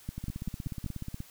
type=two click trains; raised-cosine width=5 ms; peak=-22 / -24 dBFS; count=5 / 18; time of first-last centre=0.09-0.862 / 0.18-1.204 s; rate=5.18 / 16.6 Hz; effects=white hiss -55 dBFS RMS until 1.3 s